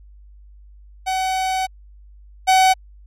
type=tone pair in turn; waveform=45% pulse; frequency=754 / 754 Hz; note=F#5 / F#5; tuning=+32 / +32 cents; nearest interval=unison; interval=0 cents; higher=neither; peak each=-19 / -11 dBFS; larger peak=second; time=1.06-1.67 / 2.47-2.74 s; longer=first; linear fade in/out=20 ms; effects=added 50 Hz sine -42 dBFS peak until 3.06 s + low-pass 10000 Hz 12 dB/octave